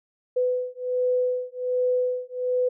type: beating tone pair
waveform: sine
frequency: 500 / 501.3 Hz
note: B4 / B4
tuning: +21 / +26 cents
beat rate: 1.3 Hz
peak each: -25 dBFS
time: 0.36-2.69 s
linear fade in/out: 10 ms
effects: none